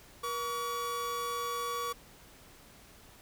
45% pulse tone pair together, 477.7 / 1134.9 Hz, A#4 / C#6, +42 / +40 cents, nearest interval octave + minor third, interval 1498 cents, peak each -39 / -34 dBFS, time 0.23-1.93 s, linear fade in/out 10 ms, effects pink hiss -56 dBFS RMS until 3.21 s

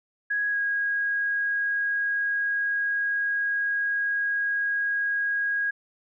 sine tone with pitch glide, 1661.2 to 1642.1 Hz, G#6 to G#6, 0 to -20 cents, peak -23 dBFS, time 0.3-5.71 s, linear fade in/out 10 ms, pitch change -20 cents, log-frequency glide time 0.51-0.57 s, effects none

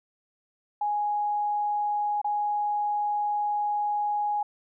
sine tone with dropouts, 830.6 Hz, G#5, in tune, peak -24 dBFS, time 0.81-4.43 s, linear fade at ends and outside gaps 5 ms, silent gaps 2.216-2.244 s, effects none

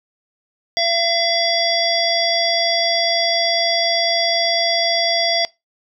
harmonic tone with a mistuned harmonic, 677 Hz, E5, 46 cents sharp, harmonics 1 / 3 / 5 / 7 / 8, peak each -20 / -23 / -22 / -21 / -25 dBFS, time 0.77-5.45 s, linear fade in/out 0 ms, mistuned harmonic 8, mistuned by +52 cents, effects noise-tail reverb RT60 0.2 s tail -21 dB re dry

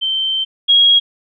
sine tone pair in turn, 3111 / 3293 Hz, G7 / G#7, -14 / -15 cents, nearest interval minor second, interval 99 cents, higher second, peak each -15 / -7 dBFS, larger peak second, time 0.01-0.45 / 0.68-1 s, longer first, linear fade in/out 20 ms, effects none

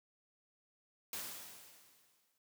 white noise with exponential decay, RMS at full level -41 dBFS, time 1.13-2.38 s, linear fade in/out 1 ms, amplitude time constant 270 ms, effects noise-tail reverb RT60 0.1 s tail -26 dB re dry + high-pass 100 Hz 12 dB/octave

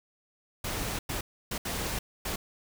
pink noise bursts at uneven times, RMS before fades -33 dBFS, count 5, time 0.64-0.99 / 1.09-1.21 / 1.51-1.58 / 1.65-1.99 / 2.25-2.36 s, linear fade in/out 5 ms, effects none

